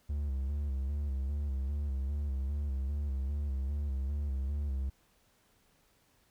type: tone with vibrato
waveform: triangle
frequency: 69.7 Hz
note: C#2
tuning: 10 cents sharp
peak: -29 dBFS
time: 0.09-4.9 s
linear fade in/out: 10 ms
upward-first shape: square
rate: 2.5 Hz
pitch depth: 68 cents each way
effects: pink hiss -69 dBFS RMS until 6.3 s